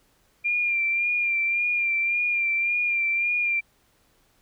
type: tone with vibrato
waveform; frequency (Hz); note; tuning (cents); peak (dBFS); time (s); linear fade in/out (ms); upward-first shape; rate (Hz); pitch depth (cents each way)
sine; 2389; D7; +29; -21; 0.44-3.61; 20; sine; 1.8; 34
effects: pink hiss -64 dBFS RMS until 4.41 s